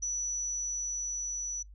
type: tone with level ramp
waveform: sine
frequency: 5920 Hz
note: F#8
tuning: in tune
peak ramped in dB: -30 to -33 dBFS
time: 0.02-1.63 s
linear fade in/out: 10 ms
effects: noise-tail reverb RT60 0.1 s tail -22 dB re dry + added 50 Hz sine -48 dBFS peak until 1.74 s